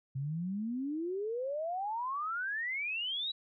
sine exponential sweep, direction up, 130 to 3951 Hz, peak -33 dBFS, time 0.15-3.32 s, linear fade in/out 10 ms, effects none

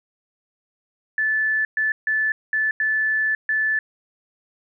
sine tone bursts at uneven times, 1744 Hz, A6, 16 cents flat, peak -18 dBFS, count 6, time 1.18-1.65 / 1.77-1.92 / 2.07-2.32 / 2.53-2.71 / 2.8-3.35 / 3.49-3.79 s, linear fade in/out 2 ms, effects none

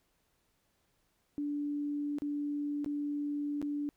sine tone with dropouts, 291 Hz, D4, 16 cents flat, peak -32 dBFS, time 1.38-3.89 s, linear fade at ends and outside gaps 0 ms, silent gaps 2.185-2.22 / 2.845-2.861 / 3.616-3.626 s, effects pink hiss -75 dBFS RMS until 3.96 s

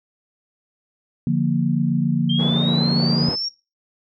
sine chord, Bb major, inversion first, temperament equal, 146.83 / 174.61 / 233.1 Hz, D3 / F3 / Bb3, 0 / 0 / 0 cents, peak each -21 dBFS, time 1.27-3.29 s, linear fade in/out 2 ms
sine exponential sweep, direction up, 3143 to 5610 Hz, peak -22 dBFS, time 2.29-3.49 s, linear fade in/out 10 ms
white band-pass noise, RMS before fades -29 dBFS, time 2.38-3.36 s, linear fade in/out 20 ms, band 150 to 520 Hz, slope 12 dB/octave
effects noise-tail reverb RT60 0.3 s tail -22 dB re dry

